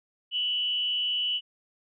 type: tone with frequency modulation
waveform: sine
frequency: 2960 Hz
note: F#7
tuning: in tune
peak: -25 dBFS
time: 0.31-1.41 s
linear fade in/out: 50 ms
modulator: 225 Hz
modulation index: 0.38
effects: none